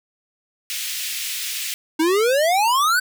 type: high-pass noise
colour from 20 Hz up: pink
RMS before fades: -27 dBFS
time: 0.7-1.74 s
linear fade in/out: 0 ms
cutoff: 2300 Hz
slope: 24 dB/octave
type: exponential sweep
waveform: square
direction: up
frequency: 306.9 to 1550 Hz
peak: -16 dBFS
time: 1.99-3 s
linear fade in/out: 10 ms
effects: none